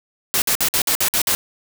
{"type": "noise bursts", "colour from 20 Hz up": "white", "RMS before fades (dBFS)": -18, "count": 8, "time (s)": [0.34, 1.35], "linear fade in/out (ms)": 0, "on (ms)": 79, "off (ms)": 54, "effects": []}